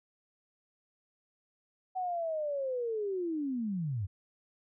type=linear sweep; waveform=sine; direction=down; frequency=754 to 87.31 Hz; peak=-31 dBFS; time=1.95-4.07 s; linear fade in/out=20 ms; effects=none